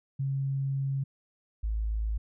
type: tone pair in turn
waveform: sine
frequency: 136.5 / 54.01 Hz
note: C#3 / A1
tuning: -26 / -31 cents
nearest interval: octave + major third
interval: 1605 cents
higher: first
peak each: -27 dBFS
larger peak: neither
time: 0.19-1.04 / 1.63-2.18 s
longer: first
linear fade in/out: 10 ms
effects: none